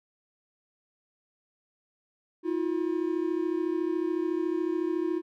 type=tone pair together; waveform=triangle; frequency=322.4 / 356.3 Hz; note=E4 / F4; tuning=-38 / +35 cents; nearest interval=major second; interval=173 cents; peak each=-27 dBFS; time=2.43-5.22 s; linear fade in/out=50 ms; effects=none